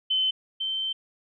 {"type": "tone pair in turn", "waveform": "sine", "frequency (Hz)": [3059, 3103], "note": ["G7", "G7"], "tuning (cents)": [-43, -18], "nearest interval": "unison", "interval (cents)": 25, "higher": "second", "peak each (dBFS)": [-21, -26], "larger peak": "first", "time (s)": [[0.1, 0.31], [0.6, 0.93]], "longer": "second", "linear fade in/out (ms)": 10, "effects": []}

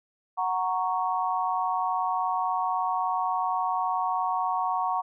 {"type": "chord", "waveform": "sine", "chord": "F# major", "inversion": "none", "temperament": "equal", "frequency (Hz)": [740, 932.3, 1108.7], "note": ["F#5", "A#5", "C#6"], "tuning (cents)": [0, 0, 0], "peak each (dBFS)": [-28, -29, -29], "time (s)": [0.37, 5.02], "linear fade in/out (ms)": 20, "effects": []}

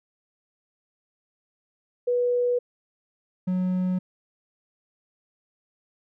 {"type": "tone pair in turn", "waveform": ["sine", "triangle"], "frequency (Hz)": [488.9, 183.47], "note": ["B4", "F#3"], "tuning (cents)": [-18, -14], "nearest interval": "octave + perfect fourth", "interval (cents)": 1696, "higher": "first", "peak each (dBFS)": -20, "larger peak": "neither", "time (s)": [[2.07, 2.59], [3.47, 3.99]], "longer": "neither", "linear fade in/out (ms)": 10, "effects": []}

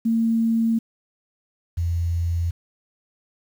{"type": "tone pair in turn", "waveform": "sine", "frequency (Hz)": [227.2, 85.1], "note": ["A#3", "F2"], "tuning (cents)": [-44, -44], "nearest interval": "octave + perfect fourth", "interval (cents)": 1700, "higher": "first", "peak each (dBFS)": [-17, -20], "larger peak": "first", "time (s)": [[0.05, 0.79], [1.77, 2.51]], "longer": "neither", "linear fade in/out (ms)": 10, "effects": ["8-bit"]}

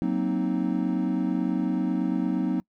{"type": "chord", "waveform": "triangle", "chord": "C half-diminished seventh", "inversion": "second", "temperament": "equal", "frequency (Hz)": [185, 233.1, 261.6, 311.1], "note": ["Gb3", "Bb3", "C4", "Eb4"], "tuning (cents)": [0, 0, 0, 0], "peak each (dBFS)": [-26, -28, -26, -27], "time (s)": [0.02, 2.6], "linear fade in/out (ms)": 0, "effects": ["noise-tail reverb RT60 0.1 s tail -25 dB re dry"]}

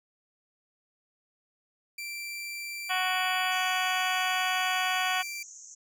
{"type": "tone", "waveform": "sawtooth", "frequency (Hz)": 2349, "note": "D7", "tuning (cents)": 0, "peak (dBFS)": -32, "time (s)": [1.98, 5.43], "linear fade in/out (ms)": 5}
{"type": "harmonic tone", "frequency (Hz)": 370, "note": "F#4", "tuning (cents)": 0, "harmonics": [2, 3, 4, 5, 6, 7, 8, 9], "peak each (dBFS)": [-31, -34, -33, -35, -39, -36, -36, -36], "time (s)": [2.89, 5.23], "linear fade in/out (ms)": 20}
{"type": "band-pass noise", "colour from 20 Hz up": "white", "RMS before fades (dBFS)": -48, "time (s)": [3.51, 5.75], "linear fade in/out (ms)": 10, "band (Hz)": [6000, 7100], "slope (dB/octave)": 96}
{"effects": []}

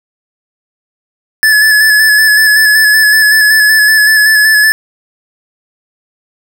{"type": "tone with vibrato", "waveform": "square", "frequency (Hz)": 1726, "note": "A6", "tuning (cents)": -34, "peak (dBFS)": -5, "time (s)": [1.43, 4.72], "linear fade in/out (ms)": 0, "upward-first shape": "square", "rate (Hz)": 5.3, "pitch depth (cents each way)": 24, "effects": []}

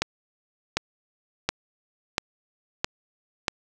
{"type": "accelerating click train", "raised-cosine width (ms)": 0.2, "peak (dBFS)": -5, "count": 6, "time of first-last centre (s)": [0.02, 3.482], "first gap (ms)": 750, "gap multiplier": 0.96, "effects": []}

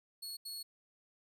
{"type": "tone bursts at uneven times", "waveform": "sawtooth", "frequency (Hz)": 4354, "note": "C#8", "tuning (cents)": -32, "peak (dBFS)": -39, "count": 2, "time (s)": [[0.22, 0.37], [0.45, 0.63]], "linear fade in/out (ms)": 10, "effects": []}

